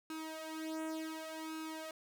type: tone with flanger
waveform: sawtooth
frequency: 317.4 Hz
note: D#4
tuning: 35 cents sharp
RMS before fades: -43 dBFS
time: 0.1-1.91 s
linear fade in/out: 2 ms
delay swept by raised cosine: 0.75 to 3.05 ms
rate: 0.68 Hz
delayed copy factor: +0.8
effects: none